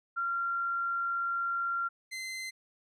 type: tone pair in turn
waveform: sine / sawtooth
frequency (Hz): 1379 / 2066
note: F6 / C7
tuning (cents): -22 / -22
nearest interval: perfect fifth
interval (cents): 700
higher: second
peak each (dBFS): -29 / -33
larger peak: first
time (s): 0.16-1.89 / 2.11-2.51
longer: first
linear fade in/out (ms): 20
effects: low-pass 10000 Hz 12 dB/octave